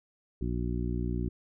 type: harmonic tone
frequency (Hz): 59.9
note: A#1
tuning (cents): +48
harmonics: 1 / 2 / 3 / 4 / 5 / 6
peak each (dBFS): -32 / -35 / -37 / -38 / -39 / -40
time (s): 0.41-1.29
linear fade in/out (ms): 5
effects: none